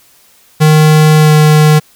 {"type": "tone with pitch glide", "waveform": "square", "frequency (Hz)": [154.4, 152.89], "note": ["D#3", "D#3"], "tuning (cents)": [-13, -30], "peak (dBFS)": -4, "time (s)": [0.6, 1.8], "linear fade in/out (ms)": 20, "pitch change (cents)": -17, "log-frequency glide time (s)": [1.17, 1.32], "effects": ["white hiss -46 dBFS RMS until 1.95 s"]}